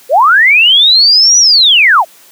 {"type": "linear two-way sweep", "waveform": "sine", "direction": "up then down", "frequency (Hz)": [459.4, 5920, 580], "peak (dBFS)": -3, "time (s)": [0.09, 2.05], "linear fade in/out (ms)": 50, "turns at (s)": 1.38, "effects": ["white hiss -41 dBFS RMS until 2.31 s", "high-pass 200 Hz 12 dB/octave"]}